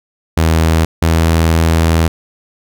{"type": "tone pair in turn", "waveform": "sawtooth", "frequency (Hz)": [80.9, 81.79], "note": ["E2", "E2"], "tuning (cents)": [-32, -13], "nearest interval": "unison", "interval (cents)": 19, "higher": "second", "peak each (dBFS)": -5, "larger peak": "neither", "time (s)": [[0.37, 0.85], [1.02, 2.08]], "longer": "second", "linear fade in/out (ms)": 5, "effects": []}